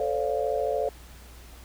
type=chord; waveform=sine; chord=D minor seventh; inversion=second; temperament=equal with one note detuned; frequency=440 / 523.3 / 576.9 / 698.5 Hz; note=A4 / C5 / D5 / F5; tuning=0 / 0 / -31 / 0 cents; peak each=-29 / -30 / -29 / -31 dBFS; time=0-0.89 s; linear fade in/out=2 ms; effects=added 60 Hz sine -46 dBFS peak until 1.64 s + pink hiss -51 dBFS RMS until 1.64 s